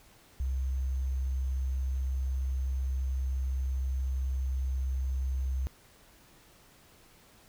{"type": "tone with sample-and-hold", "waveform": "sine", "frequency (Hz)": 65.7, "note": "C2", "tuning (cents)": 8, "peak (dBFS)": -28, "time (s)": [0.4, 5.67], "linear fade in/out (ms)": 0, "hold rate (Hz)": 6300, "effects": ["pink hiss -59 dBFS RMS until 7.48 s"]}